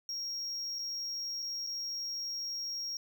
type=tone with dropouts; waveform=triangle; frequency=5588 Hz; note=F8; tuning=in tune; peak=-34 dBFS; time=0.09-2.97 s; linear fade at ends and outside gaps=1 ms; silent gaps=0.787-0.791 / 1.422-1.425 / 1.666-1.671 s; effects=none